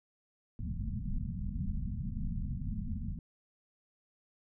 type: low-pass noise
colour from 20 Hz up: pink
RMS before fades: -36 dBFS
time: 0.59-3.19 s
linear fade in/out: 2 ms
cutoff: 240 Hz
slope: 96 dB/octave
effects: none